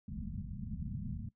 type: low-pass noise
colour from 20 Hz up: white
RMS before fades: -41 dBFS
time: 0.08-1.29 s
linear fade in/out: 5 ms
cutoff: 230 Hz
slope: 96 dB/octave
effects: noise-tail reverb RT60 0.1 s tail -17 dB re dry